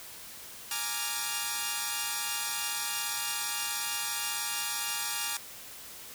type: chord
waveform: 5% pulse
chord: Bb dominant seventh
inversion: third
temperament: equal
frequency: 830.6 / 932.3 / 1174.7 / 1396.9 Hz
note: Ab5 / Bb5 / D6 / F6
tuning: 0 / 0 / 0 / 0 cents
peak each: -25 dBFS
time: 0.71-5.37 s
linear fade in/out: 2 ms
effects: white hiss -46 dBFS RMS until 6.14 s